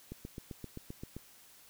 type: click train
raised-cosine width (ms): 3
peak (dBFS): -29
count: 9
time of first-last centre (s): 0.12-1.166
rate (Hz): 7.65
effects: white hiss -59 dBFS RMS until 1.69 s